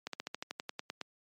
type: slowing click train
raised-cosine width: 0.2 ms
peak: -20 dBFS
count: 12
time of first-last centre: 0.07-1.013 s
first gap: 63 ms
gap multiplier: 1.06
effects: high-pass 200 Hz 12 dB/octave + MP3 64 kbps